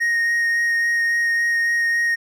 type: tone with vibrato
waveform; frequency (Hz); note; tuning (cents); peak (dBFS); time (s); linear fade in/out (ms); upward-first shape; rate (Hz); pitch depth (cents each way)
triangle; 1864.7; A#6; 0; -15; 0-2.16; 20; sine; 3.6; 9
effects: none